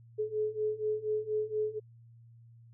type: beating tone pair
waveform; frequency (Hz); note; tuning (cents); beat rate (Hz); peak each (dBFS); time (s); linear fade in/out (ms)
sine; 425.8 / 430; G#4 / A4; +43 / -40; 4.2; -34 / -32; 0.18-1.8; 20
effects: added 116 Hz sine -53 dBFS peak until 2.73 s